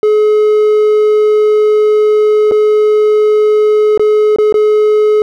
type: tone with dropouts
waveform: triangle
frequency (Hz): 425.3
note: G#4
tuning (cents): +41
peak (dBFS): -4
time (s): 0.03-5.22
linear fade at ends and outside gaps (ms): 1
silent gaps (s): 2.512-2.519 / 3.976-3.995 / 4.361-4.385 / 4.525-4.542
effects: none